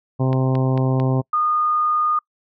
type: harmonic tone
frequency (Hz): 130.81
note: C3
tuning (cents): 0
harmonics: 1 / 2 / 3 / 4 / 5 / 6 / 7 / 8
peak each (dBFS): -17 / -23 / -27 / -29 / -31 / -33 / -34 / -35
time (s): 0.19-1.22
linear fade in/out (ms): 20
type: click train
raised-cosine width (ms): 0.3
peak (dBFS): -17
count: 4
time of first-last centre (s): 0.33-1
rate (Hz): 4.48
type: tone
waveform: sine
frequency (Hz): 1225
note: D#6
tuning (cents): -27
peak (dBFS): -16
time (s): 1.33-2.19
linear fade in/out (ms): 5
effects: noise-tail reverb RT60 0.1 s tail -26 dB re dry